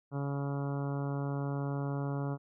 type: harmonic tone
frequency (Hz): 140.5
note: C#3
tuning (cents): +24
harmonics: 1 / 2 / 3 / 4 / 5 / 6 / 7 / 8 / 9 / 10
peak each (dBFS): -33 / -39 / -43 / -45 / -47 / -49 / -50 / -51 / -52 / -53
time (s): 0.11-2.38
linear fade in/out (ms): 50
effects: none